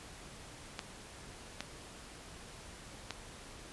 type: clicks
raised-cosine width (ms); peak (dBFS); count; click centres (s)
0.2; -20; 3; 0.792 / 1.606 / 3.107
effects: pink hiss -51 dBFS RMS until 3.72 s + resampled to 24000 Hz